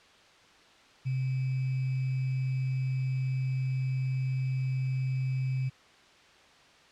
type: tone with sample-and-hold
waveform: sine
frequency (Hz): 130.6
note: C3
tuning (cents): -3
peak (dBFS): -27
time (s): 1.05-5.7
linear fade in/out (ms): 20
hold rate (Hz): 2450
effects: white hiss -57 dBFS RMS until 6.91 s + low-pass 4000 Hz 12 dB/octave